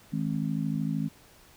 harmonic tone, 53.1 Hz, G#1, 39 cents sharp, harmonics 3 / 4 / 5, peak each -30 / -31 / -33 dBFS, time 0.12-1.09 s, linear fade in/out 20 ms, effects pink hiss -56 dBFS RMS until 1.56 s

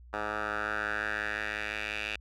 10% pulse tone with band-pass filter sweep, 105.7 Hz, G#2, 31 cents sharp, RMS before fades -34 dBFS, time 0.13-2.16 s, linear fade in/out 5 ms, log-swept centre 1100 to 2600 Hz, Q 3.3, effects added 60 Hz sine -49 dBFS peak until 2.2 s

